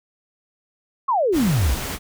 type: exponential sweep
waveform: sine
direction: down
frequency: 1146 to 53 Hz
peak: -16 dBFS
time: 1.08-1.75 s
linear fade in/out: 10 ms
type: noise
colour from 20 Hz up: pink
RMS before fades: -28 dBFS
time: 1.32-1.99 s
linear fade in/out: 50 ms
effects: none